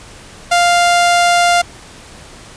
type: tone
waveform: sawtooth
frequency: 698.5 Hz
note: F5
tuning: in tune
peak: -5 dBFS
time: 0.51-1.62 s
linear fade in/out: 10 ms
effects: pink hiss -37 dBFS RMS until 2.56 s + resampled to 22050 Hz